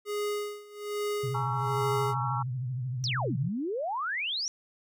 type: tone with tremolo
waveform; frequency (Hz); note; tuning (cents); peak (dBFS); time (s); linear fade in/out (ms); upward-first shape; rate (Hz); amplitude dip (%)
square; 414.6; G#4; -3; -29; 0.05-2.15; 50; sine; 1.2; 90
type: tone with vibrato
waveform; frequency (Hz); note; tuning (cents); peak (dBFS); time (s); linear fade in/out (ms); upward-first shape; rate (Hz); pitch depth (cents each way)
sine; 126.5; B2; +42; -30; 1.23-3.49; 10; triangle; 13; 120
type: chord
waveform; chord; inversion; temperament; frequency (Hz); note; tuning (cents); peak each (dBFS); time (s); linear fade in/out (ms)
sine; A# half-diminished seventh; third; just; 839.1 / 932.3 / 1118.8 / 1342.6; G#5 / A#5 / C#6 / E6; +18 / 0 / +16 / +31; -35; 1.34-2.43; 10
type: exponential two-way sweep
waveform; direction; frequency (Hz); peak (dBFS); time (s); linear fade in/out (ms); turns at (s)
sine; down then up; 5920 to 128.3 to 5920; -29; 3.04-4.48; 0; 3.38
effects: none